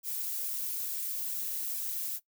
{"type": "noise with flanger", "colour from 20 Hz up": "violet", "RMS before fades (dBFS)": -35, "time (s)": [0.03, 2.2], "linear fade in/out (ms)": 50, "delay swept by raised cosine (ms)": [1.2, 3.8], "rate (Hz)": 2.3, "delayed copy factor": 0.55, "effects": ["noise-tail reverb RT60 0.1 s tail -18 dB re dry"]}